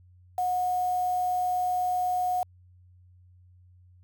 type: tone with quantisation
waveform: sine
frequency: 728 Hz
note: F#5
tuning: 28 cents flat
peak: -24 dBFS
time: 0.38-2.43 s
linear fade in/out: 2 ms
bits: 7
effects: added 90 Hz sine -53 dBFS peak until 4.03 s